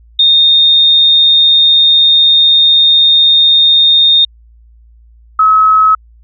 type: tone pair in turn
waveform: sine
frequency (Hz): 3672 / 1284.8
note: A#7 / E6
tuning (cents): -27 / -45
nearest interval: octave + tritone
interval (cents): 1818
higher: first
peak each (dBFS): -4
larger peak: neither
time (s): 0.19-4.25 / 5.39-5.95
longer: first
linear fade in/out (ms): 5
effects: added 57 Hz sine -39 dBFS peak until 6.23 s